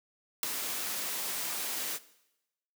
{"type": "noise with ADSR envelope", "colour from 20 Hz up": "white", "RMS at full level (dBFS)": -24, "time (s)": [0.43, 1.99], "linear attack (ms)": 4, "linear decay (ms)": 3, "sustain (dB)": -11, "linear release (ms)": 38, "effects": ["noise-tail reverb RT60 0.9 s tail -18 dB re dry", "high-pass 200 Hz 12 dB/octave"]}